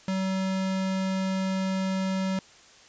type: tone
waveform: square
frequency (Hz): 190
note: F#3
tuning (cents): +46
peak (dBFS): -26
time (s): 0.08-2.39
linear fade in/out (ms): 2
effects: white hiss -53 dBFS RMS until 2.88 s + resampled to 16000 Hz